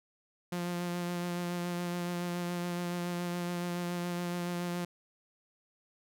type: tone with vibrato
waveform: sawtooth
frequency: 175.3 Hz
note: F3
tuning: 7 cents sharp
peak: -29 dBFS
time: 0.52-4.85 s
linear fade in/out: 5 ms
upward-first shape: sine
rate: 7.1 Hz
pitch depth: 16 cents each way
effects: none